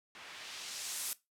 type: noise with low-pass filter sweep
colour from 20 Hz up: blue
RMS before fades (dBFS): -43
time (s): 0.15-1.13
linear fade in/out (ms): 0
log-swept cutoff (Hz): 1900 to 12000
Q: 0.91
effects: noise-tail reverb RT60 0.2 s tail -18 dB re dry